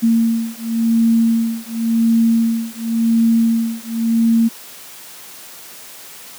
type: beating tone pair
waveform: sine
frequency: 227.9 / 228.82 Hz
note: A#3 / A#3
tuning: -39 / -32 cents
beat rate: 0.92 Hz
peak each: -15 dBFS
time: 0.02-4.49 s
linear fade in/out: 20 ms
effects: white hiss -37 dBFS RMS until 6.38 s + high-pass 150 Hz 12 dB/octave